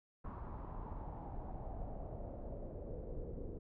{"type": "noise with low-pass filter sweep", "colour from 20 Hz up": "brown", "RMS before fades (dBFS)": -45, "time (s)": [0.24, 3.59], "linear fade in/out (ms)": 10, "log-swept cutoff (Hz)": [1100, 450], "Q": 3.7, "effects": []}